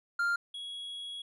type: tone pair in turn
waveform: triangle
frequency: 1396.9 / 3331 Hz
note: F6 / G#7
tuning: 0 / +4 cents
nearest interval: octave + minor third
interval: 1504 cents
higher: second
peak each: -25 / -37 dBFS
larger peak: first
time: 0.19-0.36 / 0.54-1.22 s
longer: second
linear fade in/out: 5 ms
effects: resampled to 32000 Hz